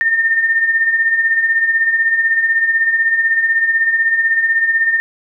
sine beating tone pair, 1801 / 1817 Hz, A6 / A#6, +40 / -45 cents, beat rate 16 Hz, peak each -20 / -12 dBFS, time 0.01-5 s, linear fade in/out 0 ms, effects none

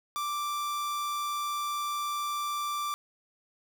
45% pulse tone, 1174.7 Hz, D6, in tune, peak -30 dBFS, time 0.16-2.94 s, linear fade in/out 0 ms, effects none

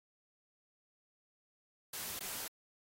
white noise with dropouts, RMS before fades -42 dBFS, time 1.93-2.48 s, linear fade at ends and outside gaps 5 ms, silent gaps 2.193-2.206 s, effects AAC 48 kbps

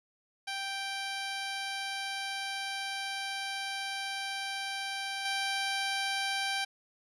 10% pulse tone with level steps, 784 Hz, G5, in tune, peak -26 / -22 dBFS, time 0.47-6.65 s, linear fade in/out 10 ms, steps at 5.25 s, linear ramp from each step 5 ms, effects resampled to 24000 Hz

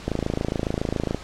click train, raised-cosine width 2 ms, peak -10 dBFS, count 30, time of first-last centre 0.08-1.146 s, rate 27.2 Hz, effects pink hiss -40 dBFS RMS until 1.23 s + low-pass 6000 Hz 12 dB/octave

